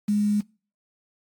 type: tone with quantisation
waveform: sine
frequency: 207.7 Hz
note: G#3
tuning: in tune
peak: -19 dBFS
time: 0.08-0.41 s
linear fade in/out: 10 ms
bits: 7
effects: noise-tail reverb RT60 0.4 s tail -25 dB re dry + AAC 64 kbps